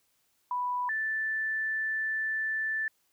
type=tone pair in turn; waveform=sine; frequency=987.8 / 1760.1 Hz; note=B5 / A6; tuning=0 / 0 cents; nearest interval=minor seventh; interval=1000 cents; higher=second; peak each=-28 dBFS; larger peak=neither; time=0.51-0.89 / 0.89-2.88 s; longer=second; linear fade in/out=2 ms; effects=white hiss -72 dBFS RMS until 3.12 s